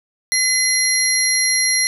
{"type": "tone cluster", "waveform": "sine", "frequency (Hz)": [2030, 4198, 5740, 11150], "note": ["B6", "C8", "F8", "F9"], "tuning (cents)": [47, 5, 47, -4], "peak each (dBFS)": -20, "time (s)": [0.32, 1.87], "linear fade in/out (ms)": 0, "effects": []}